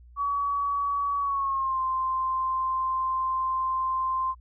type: tone with pitch glide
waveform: sine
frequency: 1133 to 1045 Hz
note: C#6 to C6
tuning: +37 to -2 cents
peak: -24 dBFS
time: 0.16-4.35 s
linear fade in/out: 50 ms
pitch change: -139 cents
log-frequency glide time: 1.2-1.8 s
effects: added 60 Hz sine -48 dBFS peak until 4.4 s